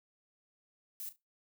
violet noise with echo, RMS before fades -42 dBFS, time 1-1.09 s, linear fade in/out 0 ms, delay 35 ms, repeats 2, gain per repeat -14 dB, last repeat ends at 1.16 s, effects noise-tail reverb RT60 0.2 s tail -19 dB re dry

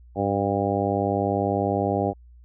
harmonic tone, 100 Hz, G2, 35 cents sharp, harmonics 1 / 2 / 3 / 4 / 5 / 6 / 7 / 8, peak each -29 / -29 / -29 / -29 / -29 / -29 / -29 / -29 dBFS, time 0.15-2.14 s, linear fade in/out 50 ms, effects added 60 Hz sine -46 dBFS peak until 2.44 s

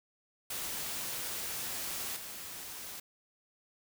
white noise with level steps, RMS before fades -38 / -44 dBFS, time 0.5-3 s, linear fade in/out 5 ms, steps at 2.16 s, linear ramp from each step 5 ms, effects none

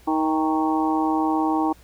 harmonic tone with a mistuned harmonic, 157.8 Hz, D#3, 25 cents sharp, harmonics 2 / 3 / 4 / 5 / 6 / 7, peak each -21 / -34 / -36 / -25 / -27 / -30 dBFS, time 0.07-1.73 s, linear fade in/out 10 ms, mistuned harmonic 6, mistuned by -43 cents, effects added 60 Hz sine -51 dBFS peak until 1.83 s + pink hiss -54 dBFS RMS until 1.83 s

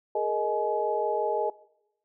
sine tone cluster, 416.7 / 462.5 / 622 / 845 Hz, G#4 / A#4 / D#5 / G#5, +6 / -14 / -1 / +30 cents, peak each -30 dBFS, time 0.15-1.5 s, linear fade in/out 5 ms, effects noise-tail reverb RT60 0.8 s tail -20 dB re dry

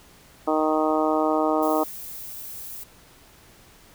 harmonic tone, 155.56 Hz, D#3, in tune, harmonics 2 / 3 / 4 / 5 / 6 / 7 / 8, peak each -24 / -27 / -25 / -27 / -30 / -31 / -30 dBFS, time 0.47-1.84 s, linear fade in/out 10 ms
violet noise, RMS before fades -37 dBFS, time 1.62-2.84 s, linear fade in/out 10 ms
effects pink hiss -52 dBFS RMS until 3.94 s

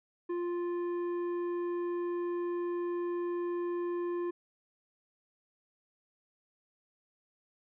triangle tone with tanh clipping, 349.2 Hz, F4, in tune, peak -33 dBFS, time 0.29-4.31 s, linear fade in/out 10 ms, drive 13 dB, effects none

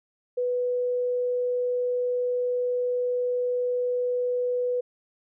sine tone, 493.9 Hz, B4, in tune, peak -23 dBFS, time 0.37-4.81 s, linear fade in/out 10 ms, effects none

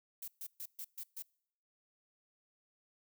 violet noise bursts, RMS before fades -44 dBFS, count 6, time 0.22-1.224 s, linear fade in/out 5 ms, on 59 ms, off 130 ms, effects noise-tail reverb RT60 0.7 s tail -26 dB re dry

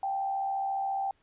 sine tone with frequency modulation, 784 Hz, G5, in tune, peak -28 dBFS, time 0.03-1.11 s, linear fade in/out 2 ms, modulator 74.4 Hz, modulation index 0.43, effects pink hiss -69 dBFS RMS until 1.22 s + resampled to 8000 Hz

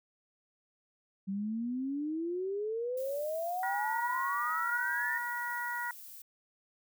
sine exponential sweep, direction up, 190.5 to 1864.7 Hz, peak -32 dBFS, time 1.27-5.19 s, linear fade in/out 20 ms
violet noise, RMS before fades -49 dBFS, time 2.97-6.22 s, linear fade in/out 5 ms
harmonic tone, 479.8 Hz, A#4, 50 cents sharp, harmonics 2 / 3 / 4, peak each -38 / -38 / -38 dBFS, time 3.63-5.91 s, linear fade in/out 2 ms
effects none

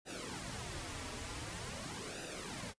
pink noise with flanger, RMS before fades -44 dBFS, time 0.05-2.74 s, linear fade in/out 50 ms, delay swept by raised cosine 0.91 to 5.71 ms, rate 0.46 Hz, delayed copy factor -0.75, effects noise-tail reverb RT60 0.1 s tail -22 dB re dry + resampled to 22050 Hz

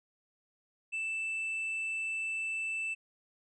triangle tone, 2647 Hz, E7, 7 cents sharp, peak -31 dBFS, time 0.92-2.95 s, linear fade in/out 20 ms, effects resampled to 24000 Hz

